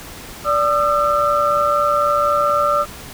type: tone cluster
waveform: sine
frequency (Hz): 584 / 1215 / 1339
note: D5 / D#6 / E6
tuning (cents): -10 / -42 / +27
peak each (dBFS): -18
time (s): 0.44-2.86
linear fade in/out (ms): 50
effects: pink hiss -35 dBFS RMS until 3.13 s